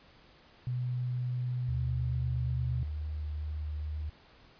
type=tone; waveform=sine; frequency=124.3 Hz; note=B2; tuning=12 cents sharp; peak=-30 dBFS; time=0.67-2.83 s; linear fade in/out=0 ms
type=tone with vibrato; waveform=sine; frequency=75.7 Hz; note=D#2; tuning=47 cents flat; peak=-33 dBFS; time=1.68-4.1 s; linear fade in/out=10 ms; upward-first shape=sine; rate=2.3 Hz; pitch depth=11 cents each way
effects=pink hiss -59 dBFS RMS until 4.59 s + resampled to 11025 Hz